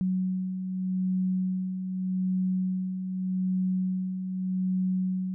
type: beating tone pair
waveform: sine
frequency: 185 / 185.83 Hz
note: F#3 / F#3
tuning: 0 / +8 cents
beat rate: 0.83 Hz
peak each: -35 / -26 dBFS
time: 0.01-5.34 s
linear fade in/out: 0 ms
effects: none